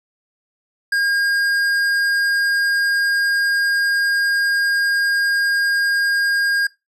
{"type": "tone with tanh clipping", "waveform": "sine", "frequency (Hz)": 1619, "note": "G#6", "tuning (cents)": -45, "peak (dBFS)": -17, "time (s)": [0.92, 6.67], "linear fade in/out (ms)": 5, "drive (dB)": 12, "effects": ["noise-tail reverb RT60 0.2 s tail -20 dB re dry"]}